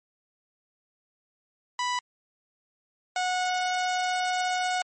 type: tone pair in turn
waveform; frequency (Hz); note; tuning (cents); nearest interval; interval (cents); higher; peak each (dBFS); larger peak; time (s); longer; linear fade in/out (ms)
sawtooth; 987.8 / 731.7; B5 / F#5; 0 / -20; perfect fourth; 520; first; -22 / -21; second; 1.79-1.99 / 3.16-4.82; second; 2
effects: MP3 32 kbps